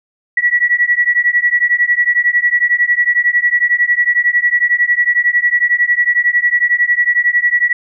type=beating tone pair; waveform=sine; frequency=1932 / 1943 Hz; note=B6 / B6; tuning=-39 / -29 cents; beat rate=11 Hz; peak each=-13 dBFS; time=0.37-7.73 s; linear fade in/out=5 ms; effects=none